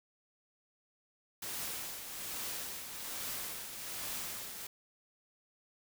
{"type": "noise with tremolo", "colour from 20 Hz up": "white", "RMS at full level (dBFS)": -39, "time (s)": [1.42, 4.67], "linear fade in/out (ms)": 5, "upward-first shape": "triangle", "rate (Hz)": 1.2, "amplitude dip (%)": 55, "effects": []}